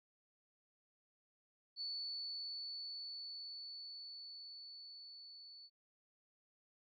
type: tone with level ramp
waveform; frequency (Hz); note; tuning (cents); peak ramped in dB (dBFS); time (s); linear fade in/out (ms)
sine; 4459; C#8; +9; -40 to -54; 1.76-5.7; 50
effects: none